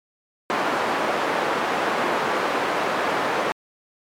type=band-pass noise; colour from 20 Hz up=white; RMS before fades=-23 dBFS; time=0.5-3.52 s; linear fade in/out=0 ms; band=290 to 1200 Hz; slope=12 dB/octave; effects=MP3 96 kbps